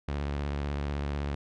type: tone with vibrato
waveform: sawtooth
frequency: 71.6 Hz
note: D2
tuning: 43 cents flat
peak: -26 dBFS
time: 0.08-1.35 s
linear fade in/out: 5 ms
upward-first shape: sine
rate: 16 Hz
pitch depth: 64 cents each way
effects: low-pass 4000 Hz 12 dB/octave